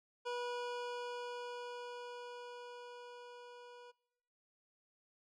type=tone with level ramp; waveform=25% pulse; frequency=486.4 Hz; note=B4; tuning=26 cents flat; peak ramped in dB=-34 to -50 dBFS; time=0.25-3.92 s; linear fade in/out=20 ms; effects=noise-tail reverb RT60 1.0 s tail -26 dB re dry + low-pass 5000 Hz 12 dB/octave